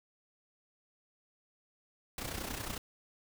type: noise with amplitude modulation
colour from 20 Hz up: pink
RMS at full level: -37 dBFS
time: 2.18-2.78 s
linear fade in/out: 2 ms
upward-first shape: sine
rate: 30.9 Hz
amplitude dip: 65%
effects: none